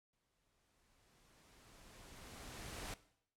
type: noise with exponential growth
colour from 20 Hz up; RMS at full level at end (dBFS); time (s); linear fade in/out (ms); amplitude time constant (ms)
pink; -45; 0.13-2.94; 2; 610
effects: noise-tail reverb RT60 0.7 s tail -17 dB re dry + low-pass 11000 Hz 12 dB/octave